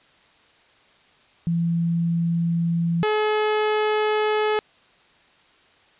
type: tone pair in turn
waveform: sine / sawtooth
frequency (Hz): 168.6 / 426.9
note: E3 / G#4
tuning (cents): +39 / +48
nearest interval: octave + major third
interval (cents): 1609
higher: second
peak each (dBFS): -19 / -15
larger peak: second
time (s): 1.47-3.03 / 3.03-4.59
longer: neither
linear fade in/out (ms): 0
effects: white hiss -56 dBFS RMS until 5.99 s + resampled to 8000 Hz